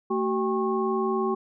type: tone cluster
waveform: sine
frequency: 223.7 / 380.1 / 797 / 1091 Hz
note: A3 / F#4 / G5 / C#6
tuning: +29 / +47 / +28 / -28 cents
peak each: -29 / -25 / -33 / -30 dBFS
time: 0.1-1.35 s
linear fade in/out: 10 ms
effects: none